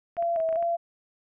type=clicks; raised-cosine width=0.5 ms; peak=-29 dBFS; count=8; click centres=0.168 / 0.225 / 0.361 / 0.402 / 0.49 / 0.527 / 0.558 / 0.626 s
type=tone with vibrato; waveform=sine; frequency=665 Hz; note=E5; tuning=15 cents sharp; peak=-23 dBFS; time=0.17-0.77 s; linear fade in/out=20 ms; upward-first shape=square; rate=2.5 Hz; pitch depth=42 cents each way
effects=none